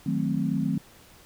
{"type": "chord", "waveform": "sine", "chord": "D# diminished seventh", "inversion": "none", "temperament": "equal with one note detuned", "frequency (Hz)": [156.92, 185, 220, 261.6], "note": ["D#3", "F#3", "A3", "C4"], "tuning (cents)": [15, 0, 0, 0], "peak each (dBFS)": -29, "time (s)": [0.06, 0.78], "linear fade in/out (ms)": 5, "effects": ["pink hiss -53 dBFS RMS until 1.25 s"]}